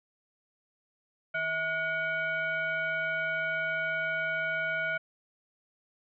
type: tone with frequency modulation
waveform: sine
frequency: 1450 Hz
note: F#6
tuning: 35 cents flat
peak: -28 dBFS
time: 1.34-4.98 s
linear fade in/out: 10 ms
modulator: 803 Hz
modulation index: 0.92
effects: none